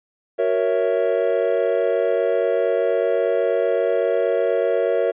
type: chord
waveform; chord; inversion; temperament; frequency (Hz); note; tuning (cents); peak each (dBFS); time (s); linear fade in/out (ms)
triangle; F# dominant seventh; none; equal; 370 / 466.2 / 554.4 / 659.3; F#4 / A#4 / C#5 / E5; 0 / 0 / 0 / 0; -23 / -19 / -20 / -22; 0.38-5.12; 20
effects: resampled to 8000 Hz